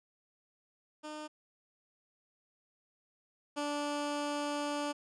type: tone pair in turn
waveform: 15% pulse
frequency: 304.3 / 291.7 Hz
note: D#4 / D4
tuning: -38 / -12 cents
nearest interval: minor second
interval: 74 cents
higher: first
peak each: -35 / -27 dBFS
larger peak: second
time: 1.03-1.28 / 3.56-4.93 s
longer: second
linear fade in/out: 20 ms
effects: resampled to 22050 Hz